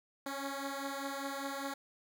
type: beating tone pair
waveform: 10% pulse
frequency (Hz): 274.5 / 279.5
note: C#4 / C#4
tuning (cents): -17 / +14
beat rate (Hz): 5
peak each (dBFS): -31 / -34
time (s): 0.26-1.74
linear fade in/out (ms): 5
effects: none